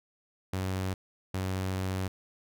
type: tone bursts at uneven times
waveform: sawtooth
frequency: 94.2 Hz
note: F#2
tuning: 32 cents sharp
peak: -26 dBFS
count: 2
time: 0.53-0.94 / 1.34-2.08 s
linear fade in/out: 5 ms
effects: none